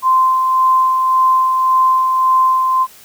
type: tone with tremolo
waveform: sine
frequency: 1039 Hz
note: C6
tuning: 12 cents flat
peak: -8 dBFS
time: 0.02-2.87 s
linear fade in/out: 50 ms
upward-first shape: sine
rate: 1.8 Hz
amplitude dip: 35%
effects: white hiss -42 dBFS RMS until 3.04 s